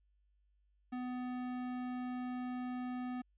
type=tone with tanh clipping; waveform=sine; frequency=250 Hz; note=B3; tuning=21 cents sharp; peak=-40 dBFS; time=0.92-3.22 s; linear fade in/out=10 ms; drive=18 dB; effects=added 50 Hz sine -70 dBFS peak until 3.37 s + resampled to 8000 Hz